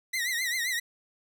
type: tone with vibrato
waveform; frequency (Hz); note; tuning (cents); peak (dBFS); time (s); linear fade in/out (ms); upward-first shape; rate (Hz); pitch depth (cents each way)
sawtooth; 1964; B6; -10; -24; 0.13-0.8; 10; triangle; 7.6; 130
effects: none